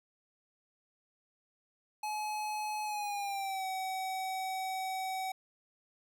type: tone with pitch glide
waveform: square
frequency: 850 to 757.3 Hz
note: G#5 to F#5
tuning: +40 to +40 cents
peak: -35 dBFS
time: 2.03-5.32 s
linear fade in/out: 5 ms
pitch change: -200 cents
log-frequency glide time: 2.85-3.66 s
effects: none